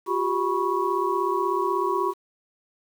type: tone cluster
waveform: sine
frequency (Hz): 357.3 / 393.6 / 978 / 1108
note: F4 / G4 / B5 / C#6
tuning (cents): +40 / +7 / -17 / -1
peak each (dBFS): -27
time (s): 0.06-2.14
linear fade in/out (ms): 50
effects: 8-bit